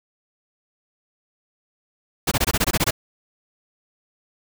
pink noise bursts, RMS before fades -19 dBFS, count 10, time 2.27-2.909 s, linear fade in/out 10 ms, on 45 ms, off 21 ms, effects none

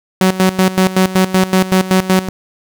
sawtooth tone with tremolo, 187.2 Hz, F#3, 20 cents sharp, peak -4 dBFS, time 0.21-2.29 s, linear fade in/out 2 ms, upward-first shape square, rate 5.3 Hz, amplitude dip 80%, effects none

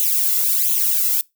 violet noise with flanger, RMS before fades -18 dBFS, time 0-1.21 s, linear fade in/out 0 ms, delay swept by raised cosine 0.29 to 1.49 ms, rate 1.4 Hz, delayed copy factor +0.85, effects noise-tail reverb RT60 0.2 s tail -23 dB re dry

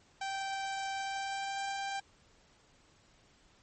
sawtooth tone with pitch glide, 780 to 788.6 Hz, G5 to G5, -9 to +10 cents, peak -31 dBFS, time 0.21-2 s, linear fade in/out 5 ms, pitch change +19 cents, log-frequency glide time 0.93-1.65 s, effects pink hiss -65 dBFS RMS until 3.62 s + MP3 32 kbps

